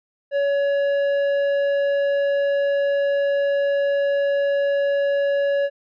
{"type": "tone with tanh clipping", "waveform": "sine", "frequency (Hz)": 563, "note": "C#5", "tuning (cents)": 27, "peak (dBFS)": -19, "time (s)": [0.31, 5.7], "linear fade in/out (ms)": 50, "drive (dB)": 9, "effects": []}